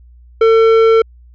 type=tone with tanh clipping; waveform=sine; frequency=450 Hz; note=A4; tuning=39 cents sharp; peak=-8 dBFS; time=0.41-1.02 s; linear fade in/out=5 ms; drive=12 dB; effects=added 60 Hz sine -39 dBFS peak until 1.34 s